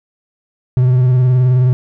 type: tone with vibrato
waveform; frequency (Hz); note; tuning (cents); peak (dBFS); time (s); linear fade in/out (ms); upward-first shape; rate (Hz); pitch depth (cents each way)
triangle; 126.6; B2; +43; -6; 0.77-1.73; 0; triangle; 19; 49
effects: none